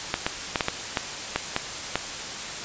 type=clicks; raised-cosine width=0.3 ms; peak=-6 dBFS; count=9; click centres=0.141 / 0.265 / 0.558 / 0.608 / 0.684 / 0.972 / 1.36 / 1.564 / 1.956 s; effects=white hiss -33 dBFS RMS until 2.64 s + resampled to 16000 Hz